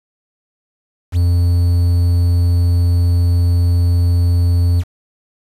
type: tone with quantisation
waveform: triangle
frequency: 87.31 Hz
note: F2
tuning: in tune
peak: -8 dBFS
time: 1.12-4.84 s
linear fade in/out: 50 ms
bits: 6
effects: resampled to 32000 Hz